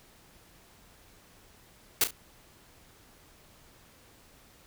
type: noise with echo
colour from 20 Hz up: white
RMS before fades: -23 dBFS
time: 2.01-2.04 s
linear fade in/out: 2 ms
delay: 34 ms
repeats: 2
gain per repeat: -10 dB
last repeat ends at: 2.108 s
effects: pink hiss -58 dBFS RMS until 4.66 s